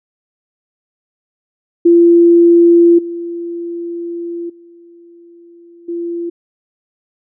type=tone with level steps; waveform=sine; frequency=341.8 Hz; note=F4; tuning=37 cents flat; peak=-4 / -20 / -38 / -18 dBFS; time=1.85-6.3 s; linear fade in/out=10 ms; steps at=2.98 / 4.49 / 5.88 s; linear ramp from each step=10 ms; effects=none